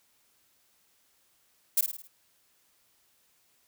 violet noise with echo, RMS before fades -23 dBFS, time 1.77-1.81 s, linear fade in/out 5 ms, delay 53 ms, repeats 5, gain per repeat -6 dB, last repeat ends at 2.075 s, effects white hiss -68 dBFS RMS until 3.67 s

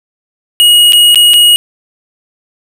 square tone with dropouts, 2891 Hz, F#7, 41 cents flat, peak -3 dBFS, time 0.6-1.56 s, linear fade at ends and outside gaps 0 ms, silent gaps 0.923-0.932 / 1.146-1.157 / 1.335-1.34 s, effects none

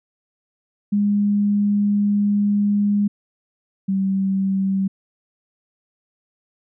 sine tone pair in turn, 204.6 / 193.12 Hz, G#3 / G3, -26 / -26 cents, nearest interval minor second, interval 100 cents, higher first, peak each -15 / -17 dBFS, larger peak first, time 0.92-3.08 / 3.88-4.88 s, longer first, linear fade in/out 10 ms, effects none

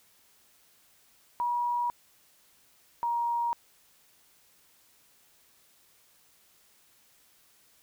sine tone pair in turn, 962 / 943.8 Hz, B5 / A#5, -46 / +21 cents, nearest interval unison, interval 33 cents, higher first, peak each -26 dBFS, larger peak neither, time 1.4-1.9 / 3.03-3.53 s, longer neither, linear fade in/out 0 ms, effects white hiss -63 dBFS RMS until 7.82 s

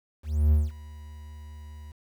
triangle tone with ADSR envelope, 75.4 Hz, D2, 46 cents sharp, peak -14 dBFS, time 0.23-1.92 s, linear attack 290 ms, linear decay 190 ms, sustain -24 dB, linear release 6 ms, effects 9-bit

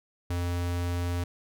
square tone, 87.6 Hz, F2, 6 cents sharp, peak -28 dBFS, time 0.3-1.24 s, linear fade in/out 5 ms, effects none

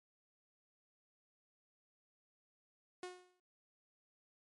sawtooth tone with exponential decay, 362.5 Hz, F#4, 35 cents flat, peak -38 dBFS, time 3.03-3.4 s, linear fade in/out 2 ms, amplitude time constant 79 ms, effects low-pass 12000 Hz 12 dB/octave + MP3 48 kbps

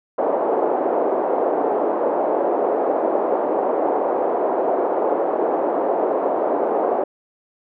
white band-pass noise, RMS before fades -20 dBFS, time 0.18-7.04 s, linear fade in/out 5 ms, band 340 to 730 Hz, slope 24 dB/octave, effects none

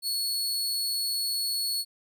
sawtooth tone, 4385 Hz, C#8, 20 cents flat, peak -24 dBFS, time 0.02-1.85 s, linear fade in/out 50 ms, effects none

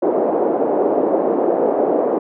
white band-pass noise, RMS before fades -17 dBFS, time 0.02-2.19 s, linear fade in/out 10 ms, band 290 to 620 Hz, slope 24 dB/octave, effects none

